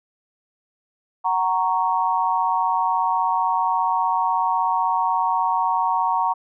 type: chord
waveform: sine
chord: F# major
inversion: none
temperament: equal with one note detuned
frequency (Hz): 747.3 / 932.3 / 1108.7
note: F#5 / A#5 / C#6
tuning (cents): +17 / 0 / 0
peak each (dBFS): -24 / -20 / -24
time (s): 1.24-6.34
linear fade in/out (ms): 20
effects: none